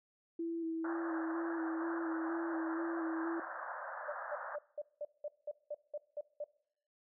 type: tone with vibrato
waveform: sine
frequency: 329.6 Hz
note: E4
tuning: in tune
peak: -35 dBFS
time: 0.39-3.4 s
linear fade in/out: 5 ms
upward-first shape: square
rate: 2.1 Hz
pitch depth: 20 cents each way
type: band-pass noise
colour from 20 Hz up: white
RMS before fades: -44 dBFS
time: 0.84-4.56 s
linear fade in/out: 5 ms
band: 530 to 1700 Hz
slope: 96 dB/octave
type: tone bursts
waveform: sine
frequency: 591 Hz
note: D5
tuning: 11 cents sharp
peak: -37 dBFS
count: 11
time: 4.08-6.442 s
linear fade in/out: 5 ms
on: 42 ms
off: 190 ms
effects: noise-tail reverb RT60 0.7 s tail -21 dB re dry

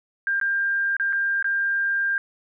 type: tone with dropouts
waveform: sine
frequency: 1596 Hz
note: G6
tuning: 31 cents sharp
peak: -20 dBFS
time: 0.27-2.18 s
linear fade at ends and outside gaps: 1 ms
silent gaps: 0.4-0.413 / 0.967-0.998 / 1.126-1.13 / 1.426-1.444 s
effects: none

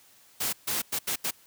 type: noise bursts at uneven times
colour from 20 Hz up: white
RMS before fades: -29 dBFS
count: 5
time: 0.4-0.53 / 0.67-0.82 / 0.92-0.99 / 1.07-1.16 / 1.24-1.31 s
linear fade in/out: 10 ms
effects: white hiss -58 dBFS RMS until 1.46 s + high-pass 60 Hz 12 dB/octave

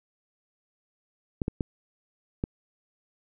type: clicks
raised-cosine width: 3 ms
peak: -14 dBFS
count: 4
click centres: 1.418 / 1.481 / 1.608 / 2.439 s
effects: none

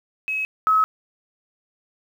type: tone pair in turn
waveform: sine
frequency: 2562 / 1284.4 Hz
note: E7 / E6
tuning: -50 / -45 cents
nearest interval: octave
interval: 1195 cents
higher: first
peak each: -22 / -14 dBFS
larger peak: second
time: 0.28-0.45 / 0.67-0.84 s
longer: neither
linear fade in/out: 0 ms
effects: 8-bit

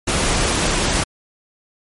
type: noise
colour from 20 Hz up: pink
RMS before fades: -18 dBFS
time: 0.07-1.04 s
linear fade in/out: 10 ms
effects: MP3 48 kbps

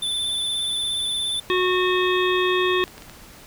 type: tone with vibrato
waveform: square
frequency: 3520 Hz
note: A7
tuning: in tune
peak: -23 dBFS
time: 0.02-1.4 s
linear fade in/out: 5 ms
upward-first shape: sine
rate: 17 Hz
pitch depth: 26 cents each way
type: harmonic tone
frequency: 365.7 Hz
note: F#4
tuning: 20 cents flat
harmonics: 1 / 3 / 5 / 7 / 9 / 10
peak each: -20 / -25 / -27 / -28 / -30 / -30 dBFS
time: 1.5-2.84 s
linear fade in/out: 0 ms
type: clicks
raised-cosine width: 0.2 ms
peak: -23 dBFS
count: 5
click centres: 2.834 / 2.879 / 2.98 / 3.022 / 3.097 s
effects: pink hiss -45 dBFS RMS until 3.46 s

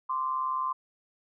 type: tone pair together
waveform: sine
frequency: 1039.6 / 1179 Hz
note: C6 / D6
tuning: -11 / +6 cents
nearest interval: major second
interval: 217 cents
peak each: -28 / -34 dBFS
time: 0.09-0.73 s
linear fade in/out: 10 ms
effects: none

